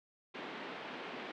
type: band-pass noise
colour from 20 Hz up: pink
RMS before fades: -45 dBFS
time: 0.34-1.32 s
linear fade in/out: 10 ms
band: 220 to 3300 Hz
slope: 24 dB/octave
effects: none